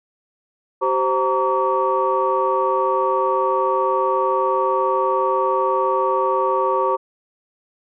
sine tone cluster, 383.8 / 524 / 925 / 1139 Hz, G4 / C5 / A#5 / C#6, -37 / +2 / -14 / +47 cents, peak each -22 / -21 / -21 / -21 dBFS, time 0.81-6.97 s, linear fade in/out 20 ms, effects tanh soft clip ceiling -6 dBFS

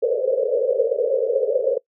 white band-pass noise, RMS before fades -20 dBFS, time 0.02-1.78 s, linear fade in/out 5 ms, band 440 to 560 Hz, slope 96 dB/octave, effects noise-tail reverb RT60 0.1 s tail -22 dB re dry

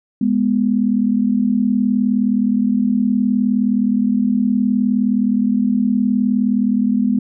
sine tone pair together, 207.7 / 247 Hz, G#3 / B3, 0 / 0 cents, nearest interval minor third, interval 300 cents, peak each -16 dBFS, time 0.21-7.19 s, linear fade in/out 5 ms, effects none

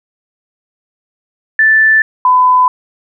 sine tone pair in turn, 1760 / 1005.7 Hz, A6 / B5, 0 / +31 cents, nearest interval minor seventh, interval 969 cents, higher first, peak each -5 dBFS, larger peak neither, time 1.59-2.02 / 2.25-2.68 s, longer neither, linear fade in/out 2 ms, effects none

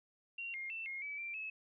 sine tone with pitch steps, 2754 / 2127 / 2673 / 2145 / 2293 / 2357 / 2589 Hz, F7 / C7 / E7 / C7 / D7 / D7 / E7, -25 / +28 / +23 / +42 / -42 / +6 / -32 cents, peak -40 dBFS, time 0.38-1.5 s, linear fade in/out 5 ms, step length 160 ms, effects none

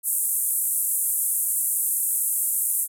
pink band-pass noise, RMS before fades -24 dBFS, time 0.03-2.88 s, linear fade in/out 50 ms, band 8500 to 14000 Hz, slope 48 dB/octave, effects none

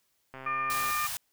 click train, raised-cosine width 0.5 ms, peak -28 dBFS, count 76, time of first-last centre 0.34-0.908 s, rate 132 Hz
harmonic tone, 600 Hz, D5, 37 cents sharp, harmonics 2 / 3 / 4, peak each -29 / -38 / -36 dBFS, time 0.46-1.07 s, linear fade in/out 5 ms
white band-stop noise, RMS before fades -35 dBFS, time 0.7-1.17 s, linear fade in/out 0 ms, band 180 to 670 Hz, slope 48 dB/octave
effects white hiss -73 dBFS RMS until 1.32 s

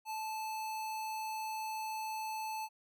square tone, 873 Hz, A5, 14 cents flat, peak -38 dBFS, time 0.05-2.69 s, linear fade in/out 50 ms, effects none

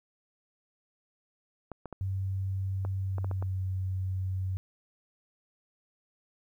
clicks, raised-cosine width 1 ms, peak -25 dBFS, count 8, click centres 1.717 / 1.857 / 1.927 / 2.85 / 3.183 / 3.245 / 3.313 / 3.425 s
sine tone with pitch glide, 96 to 93.97 Hz, G2 to F#2, -36 to +27 cents, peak -29 dBFS, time 2.01-4.57 s, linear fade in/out 0 ms, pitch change -37 cents, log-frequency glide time 3-3.62 s
effects 11-bit

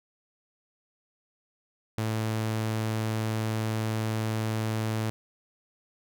sawtooth tone, 110 Hz, A2, in tune, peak -23 dBFS, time 1.98-5.1 s, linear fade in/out 0 ms, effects none

